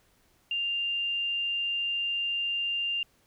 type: tone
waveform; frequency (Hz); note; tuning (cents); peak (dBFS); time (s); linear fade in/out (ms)
sine; 2794; F7; 0; -27; 0.51-3.03; 2
effects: pink hiss -66 dBFS RMS until 3.26 s